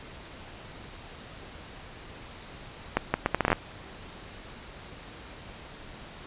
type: accelerating click train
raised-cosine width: 0.5 ms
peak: -7 dBFS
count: 10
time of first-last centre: 2.97-3.529 s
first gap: 170 ms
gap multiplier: 0.71
effects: pink hiss -45 dBFS RMS until 6.26 s + resampled to 8000 Hz